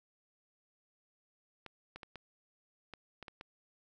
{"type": "clicks", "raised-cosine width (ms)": 0.3, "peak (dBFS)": -30, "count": 8, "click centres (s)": [1.663, 1.96, 2.032, 2.157, 2.937, 3.227, 3.282, 3.411], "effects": []}